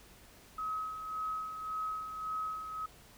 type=tone with tremolo; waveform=sine; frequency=1275 Hz; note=D#6; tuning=42 cents sharp; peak=-33 dBFS; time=0.58-2.86 s; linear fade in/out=5 ms; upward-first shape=sine; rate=1.8 Hz; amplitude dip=55%; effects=added 50 Hz sine -64 dBFS peak until 3.17 s + pink hiss -58 dBFS RMS until 3.17 s